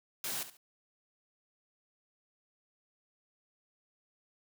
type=noise with echo; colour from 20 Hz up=white; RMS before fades=-37 dBFS; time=0.24-0.43 s; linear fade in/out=2 ms; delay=70 ms; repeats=2; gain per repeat=-12 dB; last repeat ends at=0.57 s; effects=high-pass 100 Hz 12 dB/octave